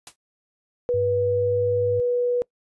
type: noise with exponential decay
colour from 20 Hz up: white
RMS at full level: -34 dBFS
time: 0.07-0.16 s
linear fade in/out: 2 ms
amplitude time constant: 18 ms
type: tone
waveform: sine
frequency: 488.2 Hz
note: B4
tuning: 20 cents flat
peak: -19 dBFS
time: 0.89-2.42 s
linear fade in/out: 0 ms
type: tone with pitch glide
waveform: sine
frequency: 99.2 to 101.58 Hz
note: G2 to G#2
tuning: +21 to -38 cents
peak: -28 dBFS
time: 0.94-2 s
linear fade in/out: 0 ms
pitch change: +41 cents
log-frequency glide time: 1.17-1.66 s
effects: noise-tail reverb RT60 0.1 s tail -24 dB re dry + resampled to 24000 Hz